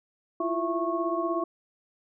sine tone cluster, 332 / 348.4 / 666 / 1098 Hz, E4 / F4 / E5 / C#6, +12 / -4 / +18 / -17 cents, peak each -31 dBFS, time 0.4-1.44 s, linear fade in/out 5 ms, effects none

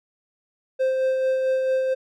triangle tone with tremolo, 523 Hz, C5, 1 cent flat, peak -16 dBFS, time 0.79-1.95 s, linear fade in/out 20 ms, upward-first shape sine, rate 4.5 Hz, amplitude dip 30%, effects none

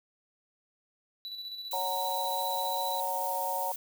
triangle tone with tremolo, 3953 Hz, B7, 1 cent sharp, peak -35 dBFS, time 1.25-3 s, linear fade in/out 0 ms, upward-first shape square, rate 15 Hz, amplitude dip 40%
violet noise, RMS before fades -38 dBFS, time 1.71-3.76 s, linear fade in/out 2 ms
sine chord, F# major, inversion second, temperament just, 555 / 740 / 925 Hz, C#5 / F#5 / A#5, +2 / 0 / -14 cents, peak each -37 / -36 / -32 dBFS, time 1.73-3.72 s, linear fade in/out 2 ms
effects none

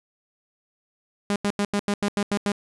sawtooth tone bursts, 203.4 Hz, G#3, 36 cents flat, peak -17 dBFS, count 9, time 1.3-2.518 s, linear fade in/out 0 ms, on 58 ms, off 87 ms, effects resampled to 24000 Hz

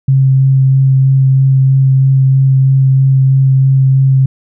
sine tone with vibrato, 133.8 Hz, C3, 39 cents sharp, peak -5 dBFS, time 0.08-4.26 s, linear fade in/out 5 ms, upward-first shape sine, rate 3.1 Hz, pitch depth 10 cents each way, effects none

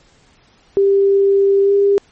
sine tone with pitch glide, 395.2 to 400.5 Hz, G4 to G4, +14 to +37 cents, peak -9 dBFS, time 0.77-1.98 s, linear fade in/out 0 ms, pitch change +23 cents, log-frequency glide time 1.63-1.72 s, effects pink hiss -52 dBFS RMS until 2.11 s + MP3 32 kbps

